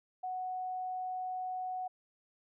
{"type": "tone", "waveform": "sine", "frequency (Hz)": 740, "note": "F#5", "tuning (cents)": 0, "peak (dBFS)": -35, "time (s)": [0.23, 1.88], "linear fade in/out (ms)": 10, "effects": []}